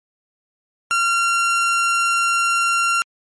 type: tone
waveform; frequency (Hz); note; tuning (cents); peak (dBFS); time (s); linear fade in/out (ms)
30% pulse; 1377; F6; -25; -13; 0.91-3.02; 0
effects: MP3 48 kbps